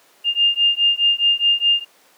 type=beating tone pair; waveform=sine; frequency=2809 / 2813.8 Hz; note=F7 / F7; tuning=+9 / +12 cents; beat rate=4.8 Hz; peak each=-17 dBFS; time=0.24-1.85 s; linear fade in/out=50 ms; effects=pink hiss -53 dBFS RMS until 2.17 s + high-pass 400 Hz 12 dB/octave